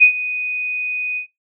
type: tone with ADSR envelope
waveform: sine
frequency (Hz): 2489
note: D#7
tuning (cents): 0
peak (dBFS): -4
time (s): 0-1.27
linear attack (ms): 24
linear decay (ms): 95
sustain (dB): -16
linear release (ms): 100
effects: noise-tail reverb RT60 0.2 s tail -22 dB re dry